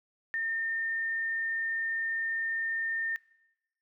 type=tone; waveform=sine; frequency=1815 Hz; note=A#6; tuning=47 cents flat; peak=-29 dBFS; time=0.34-3.16 s; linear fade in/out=0 ms; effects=noise-tail reverb RT60 1.0 s tail -22 dB re dry